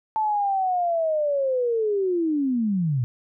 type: linear sweep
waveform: sine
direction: down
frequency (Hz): 880 to 115.2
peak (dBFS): -20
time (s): 0.16-3.04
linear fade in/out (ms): 0
effects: none